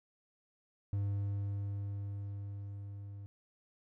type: tone with level ramp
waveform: triangle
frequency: 100.4 Hz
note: G2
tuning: 42 cents sharp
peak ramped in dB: -29 to -42 dBFS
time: 0.93-3.26 s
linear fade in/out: 0 ms
effects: none